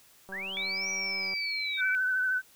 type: click train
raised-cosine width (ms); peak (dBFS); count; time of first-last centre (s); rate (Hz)
1; -33; 202; 0.29-1.337; 192
type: linear two-way sweep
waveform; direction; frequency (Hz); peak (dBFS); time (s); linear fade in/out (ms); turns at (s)
sine; up then down; 1545 to 5840 to 3622; -34; 0.32-1.81; 5; 0.89
type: tone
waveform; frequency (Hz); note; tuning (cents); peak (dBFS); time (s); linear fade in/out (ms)
sine; 2305; D7; -33; -31; 0.57-1.95; 0
type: tone with vibrato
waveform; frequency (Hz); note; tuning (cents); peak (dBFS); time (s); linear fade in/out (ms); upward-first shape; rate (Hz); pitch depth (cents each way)
sine; 1514; F#6; +39; -25; 1.77-2.42; 50; triangle; 13; 34
effects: white hiss -59 dBFS RMS until 2.55 s